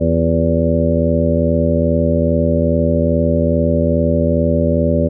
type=harmonic tone with a mistuned harmonic; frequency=82.41 Hz; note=E2; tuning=in tune; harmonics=1 / 2 / 3 / 4 / 5 / 6 / 7; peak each=-18 / -18 / -18 / -24 / -24 / -22 / -18 dBFS; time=0-5.09 s; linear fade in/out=20 ms; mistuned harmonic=4; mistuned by=+65 cents; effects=none